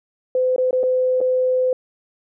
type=tone with dropouts; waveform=sine; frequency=510 Hz; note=C5; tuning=44 cents flat; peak=-15 dBFS; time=0.35-1.73 s; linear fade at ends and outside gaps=2 ms; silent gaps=0.562-0.581 / 0.709-0.729 / 0.832-0.836 / 1.205-1.212 s; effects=none